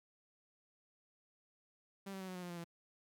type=tone with pitch steps; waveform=sawtooth; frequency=196 / 191.97 / 188.02 / 184.15 / 180.36 / 176.65 / 173.01 / 169.45 Hz; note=G3 / G3 / F#3 / F#3 / F#3 / F3 / F3 / E3; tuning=0 / -36 / +28 / -8 / -44 / +20 / -16 / +48 cents; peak=-40 dBFS; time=2.06-2.644 s; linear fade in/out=10 ms; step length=73 ms; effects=none